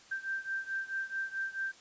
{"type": "beating tone pair", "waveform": "sine", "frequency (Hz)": [1568, 1572.6], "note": ["G6", "G6"], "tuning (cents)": [0, 5], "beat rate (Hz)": 4.6, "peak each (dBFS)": [-36, -38], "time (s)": [0.11, 1.72], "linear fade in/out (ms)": 10, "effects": ["white hiss -57 dBFS RMS until 1.8 s", "resampled to 16000 Hz"]}